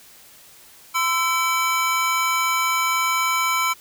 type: tone cluster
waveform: square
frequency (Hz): 1024 / 1331 / 2292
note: C6 / E6 / D7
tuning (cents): -38 / +16 / -43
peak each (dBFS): -24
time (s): 0.94-3.74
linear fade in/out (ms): 20
effects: white hiss -48 dBFS RMS until 3.8 s